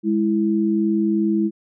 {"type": "tone pair together", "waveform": "sine", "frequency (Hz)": [206.9, 329.6], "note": ["G#3", "E4"], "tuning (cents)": [-6, 0], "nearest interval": "minor sixth", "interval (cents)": 806, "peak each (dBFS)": -19, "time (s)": [0.03, 1.51], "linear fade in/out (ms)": 50, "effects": []}